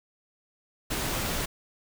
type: noise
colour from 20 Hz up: pink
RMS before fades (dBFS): -30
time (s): 0.9-1.46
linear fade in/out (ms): 10
effects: none